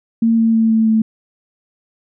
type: tone with pitch steps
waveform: sine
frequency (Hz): 227.9 / 226.1 / 224.2 / 222.4 / 220.6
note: A#3 / A3 / A3 / A3 / A3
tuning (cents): -39 / +47 / +33 / +19 / +5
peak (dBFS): -10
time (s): 0.22-1.02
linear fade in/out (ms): 5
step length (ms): 160
effects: none